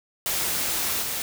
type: noise with level steps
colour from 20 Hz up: white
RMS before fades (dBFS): -26 / -29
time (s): 0.26-1.22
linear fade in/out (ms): 0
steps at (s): 1.01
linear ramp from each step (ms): 20
effects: none